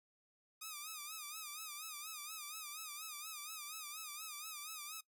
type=tone with vibrato; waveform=5% pulse; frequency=1230 Hz; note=D#6; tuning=20 cents flat; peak=-34 dBFS; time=0.61-5.01 s; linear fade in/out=10 ms; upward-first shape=sine; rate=4.2 Hz; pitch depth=100 cents each way; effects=noise-tail reverb RT60 0.1 s tail -20 dB re dry